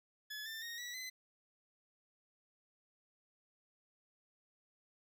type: tone with pitch steps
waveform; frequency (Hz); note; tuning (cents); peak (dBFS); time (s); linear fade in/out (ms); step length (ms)
20% pulse; 1710 / 1784.7 / 1862.6 / 1944 / 2029; A6 / A6 / A#6 / B6 / B6; -50 / +24 / -2 / -28 / +46; -38; 0.3-1.1; 10; 160
effects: none